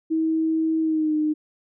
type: tone with pitch glide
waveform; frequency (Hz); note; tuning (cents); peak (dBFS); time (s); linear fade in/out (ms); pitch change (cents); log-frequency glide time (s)
sine; 320.4 to 305.8; E4 to D#4; -49 to -30; -19; 0.1-1.34; 20; -81; 0.81-1.15
effects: none